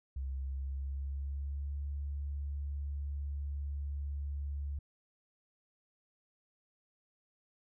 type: tone with pitch glide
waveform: sine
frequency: 66.8 to 71.18 Hz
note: C2 to C#2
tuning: +36 to +46 cents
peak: -35 dBFS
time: 0.16-4.79 s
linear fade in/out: 5 ms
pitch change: +110 cents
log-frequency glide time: 0.33-1.79 s
effects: none